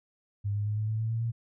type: tone with pitch steps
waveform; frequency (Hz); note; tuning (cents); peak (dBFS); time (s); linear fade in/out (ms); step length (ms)
sine; 101.5 / 103.45 / 105.44 / 107.47 / 109.54 / 111.65 / 113.8 / 115.99; G#2 / G#2 / G#2 / A2 / A2 / A2 / A#2 / A#2; -39 / -6 / +27 / -40 / -7 / +26 / -41 / -8; -27; 0.44-1.32; 20; 110
effects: none